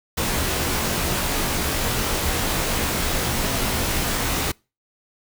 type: noise with comb filter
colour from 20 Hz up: pink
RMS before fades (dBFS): -23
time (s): 0.17-4.52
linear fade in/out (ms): 10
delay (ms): 20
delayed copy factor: -0.85
effects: noise-tail reverb RT60 0.3 s tail -26 dB re dry